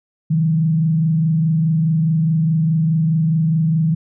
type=tone with frequency modulation; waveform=sine; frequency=160.2 Hz; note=E3; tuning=49 cents flat; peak=-13 dBFS; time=0.3-3.95 s; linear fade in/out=10 ms; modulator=24.8 Hz; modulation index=0.46; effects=none